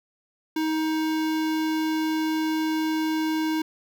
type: tone with notch filter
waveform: square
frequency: 315.2 Hz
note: D#4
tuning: 23 cents sharp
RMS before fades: -25 dBFS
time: 0.56-3.62 s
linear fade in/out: 5 ms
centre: 9100 Hz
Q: 1.2
effects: none